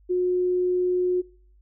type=tone; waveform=sine; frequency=361.7 Hz; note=F#4; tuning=39 cents flat; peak=-20 dBFS; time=0.09-1.22 s; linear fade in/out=20 ms; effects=noise-tail reverb RT60 0.5 s tail -24 dB re dry + added 50 Hz sine -53 dBFS peak until 1.61 s